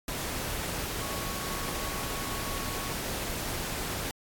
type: tone in noise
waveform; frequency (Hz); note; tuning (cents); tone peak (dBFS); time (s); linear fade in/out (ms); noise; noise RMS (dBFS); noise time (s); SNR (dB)
sine; 1108.7; C#6; 0; -41; 1.01-2.93; 2; pink; -34; 0.08-4.11; -10
effects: AAC 64 kbps